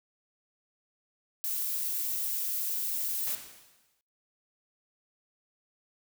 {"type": "noise", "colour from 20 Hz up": "violet", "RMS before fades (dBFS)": -32, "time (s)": [1.44, 3.35], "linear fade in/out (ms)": 0}
{"type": "noise with exponential decay", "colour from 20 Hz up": "white", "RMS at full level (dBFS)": -38, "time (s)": [3.27, 4.01], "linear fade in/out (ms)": 0, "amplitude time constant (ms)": 160}
{"effects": ["noise-tail reverb RT60 0.6 s tail -26 dB re dry"]}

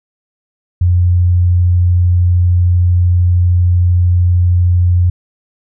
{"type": "tone", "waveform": "sine", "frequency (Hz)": 88.7, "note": "F2", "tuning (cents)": 27, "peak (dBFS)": -7, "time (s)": [0.81, 5.1], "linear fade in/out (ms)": 5, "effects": []}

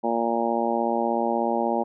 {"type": "harmonic tone", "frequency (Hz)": 116.54, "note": "A#2", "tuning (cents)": 0, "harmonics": [2, 3, 4, 5, 6, 7, 8], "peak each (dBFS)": [-28, -29, -31, -28, -31, -27, -32], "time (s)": [0.03, 1.84], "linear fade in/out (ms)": 20, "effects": []}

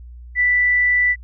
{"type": "tone", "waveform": "sine", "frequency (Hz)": 1975.5, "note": "B6", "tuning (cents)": 0, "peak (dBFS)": -13, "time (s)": [0.35, 1.16], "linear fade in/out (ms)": 50, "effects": ["added 60 Hz sine -35 dBFS peak until 1.23 s"]}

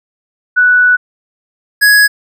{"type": "tone pair in turn", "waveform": ["sine", "square"], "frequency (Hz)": [1480, 1671.3], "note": ["F#6", "G#6"], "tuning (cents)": [0, 10], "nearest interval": "major second", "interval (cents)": 210, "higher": "second", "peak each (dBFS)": -5, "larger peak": "neither", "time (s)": [[0.56, 0.97], [1.81, 2.08]], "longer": "first", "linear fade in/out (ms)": 20, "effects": []}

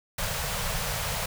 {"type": "band-stop noise", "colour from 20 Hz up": "pink", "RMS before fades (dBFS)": -30, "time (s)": [0.18, 1.26], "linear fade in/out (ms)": 5, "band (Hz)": [190, 470], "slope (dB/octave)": 48, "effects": []}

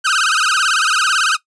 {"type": "tone with vibrato", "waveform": "sawtooth", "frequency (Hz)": 1396.9, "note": "F6", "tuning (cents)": 0, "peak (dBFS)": -9, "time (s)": [0.04, 1.37], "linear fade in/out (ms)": 20, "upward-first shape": "sine", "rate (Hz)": 18, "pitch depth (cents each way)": 210, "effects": ["noise-tail reverb RT60 0.1 s tail -18 dB re dry", "resampled to 22050 Hz"]}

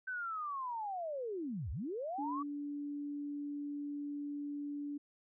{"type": "linear two-way sweep", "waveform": "sine", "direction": "down then up", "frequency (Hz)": [1542, 58.3, 1172], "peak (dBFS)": -37, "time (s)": [0.07, 2.43], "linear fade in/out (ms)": 10, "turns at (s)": 1.71}
{"type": "tone", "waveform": "sine", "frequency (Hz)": 289.2, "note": "D4", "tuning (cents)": -27, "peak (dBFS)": -38, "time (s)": [2.18, 4.98], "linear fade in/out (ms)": 10}
{"effects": []}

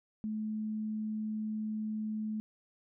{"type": "tone", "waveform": "sine", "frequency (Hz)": 215.7, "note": "A3", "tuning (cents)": -34, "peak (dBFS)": -33, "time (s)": [0.24, 2.4], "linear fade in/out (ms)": 0, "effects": []}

